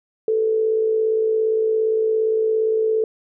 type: tone with amplitude modulation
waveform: sine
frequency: 440 Hz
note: A4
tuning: in tune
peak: -14 dBFS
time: 0.28-3.04 s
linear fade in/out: 2 ms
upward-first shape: sine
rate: 57.4 Hz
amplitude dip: 45%
effects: none